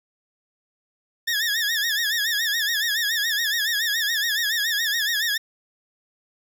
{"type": "tone with vibrato", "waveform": "20% pulse", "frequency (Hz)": 1760, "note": "A6", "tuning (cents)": 0, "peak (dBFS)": -16, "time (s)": [1.27, 5.38], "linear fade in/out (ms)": 10, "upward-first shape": "sine", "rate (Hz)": 7.1, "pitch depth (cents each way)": 120, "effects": []}